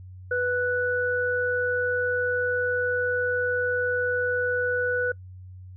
sine tone pair together, 493.9 / 1480 Hz, B4 / F#6, 0 / 0 cents, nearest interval octave + perfect fifth, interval 1900 cents, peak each -25 dBFS, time 0.31-5.12 s, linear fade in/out 5 ms, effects noise-tail reverb RT60 0.1 s tail -24 dB re dry + added 92 Hz sine -40 dBFS peak until 5.76 s

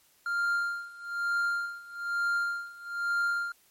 triangle tone with tremolo, 1396.9 Hz, F6, in tune, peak -23 dBFS, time 0.26-3.52 s, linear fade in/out 2 ms, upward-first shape sine, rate 1.1 Hz, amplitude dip 90%, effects white hiss -64 dBFS RMS until 3.7 s + MP3 64 kbps

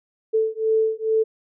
sine beating tone pair, 440 / 442.3 Hz, A4 / A4, 0 / +9 cents, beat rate 2.3 Hz, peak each -21 dBFS, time 0.33-1.24 s, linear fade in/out 20 ms, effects none

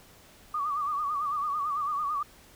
sine tone with vibrato, 1174.7 Hz, D6, in tune, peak -27 dBFS, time 0.54-2.23 s, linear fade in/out 5 ms, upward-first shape sine, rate 9 Hz, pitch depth 92 cents each way, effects pink hiss -55 dBFS RMS until 2.55 s

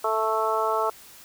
harmonic tone, 220 Hz, A3, in tune, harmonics 2 / 3 / 4 / 5 / 6, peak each -28 / -28 / -28 / -28 / -28 dBFS, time 0.04-0.9 s, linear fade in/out 5 ms, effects white hiss -48 dBFS RMS until 1.24 s

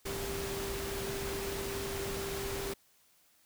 sine tone in noise, 393.9 Hz, G4, 8 cents sharp, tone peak -38 dBFS, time 0.05-2.74 s, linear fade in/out 10 ms, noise pink, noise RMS -39 dBFS, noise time 0.05-2.74 s, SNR -2 dB, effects white hiss -67 dBFS RMS until 3.45 s

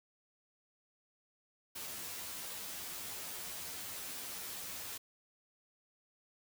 white noise with comb filter, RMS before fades -44 dBFS, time 1.75-4.98 s, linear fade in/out 10 ms, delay 11 ms, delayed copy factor +0.95, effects none

